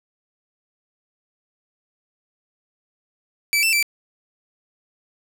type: tone with pitch steps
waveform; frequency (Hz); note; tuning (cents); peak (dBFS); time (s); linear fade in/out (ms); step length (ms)
sawtooth; 2313 / 2667 / 2334; D7 / E7 / D7; -27 / +20 / -11; -13; 3.53-3.827; 0; 99
effects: none